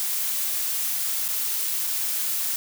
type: noise with dropouts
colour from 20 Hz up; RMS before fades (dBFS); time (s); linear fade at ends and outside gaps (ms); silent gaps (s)
blue; -26; 0-2.56; 0; 1.281-1.287 / 1.87-1.874
effects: none